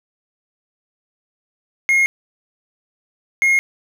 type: tone pair in turn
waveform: triangle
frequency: 2148 / 2148 Hz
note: C7 / C7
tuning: +45 / +45 cents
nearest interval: unison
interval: 0 cents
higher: neither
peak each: -10 dBFS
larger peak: neither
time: 1.89-2.06 / 3.42-3.59 s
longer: neither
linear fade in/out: 0 ms
effects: none